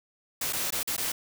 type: noise with dropouts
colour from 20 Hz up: white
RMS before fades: -30 dBFS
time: 0.41-1.12 s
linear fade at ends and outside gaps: 5 ms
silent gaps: 0.526-0.531 / 0.706-0.723 / 0.831-0.874 / 0.966-0.978 s
effects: none